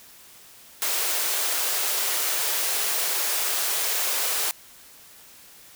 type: high-pass noise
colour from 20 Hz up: white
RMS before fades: -25 dBFS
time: 0.82-4.51 s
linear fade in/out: 0 ms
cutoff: 360 Hz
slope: 48 dB/octave
effects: white hiss -49 dBFS RMS until 5.75 s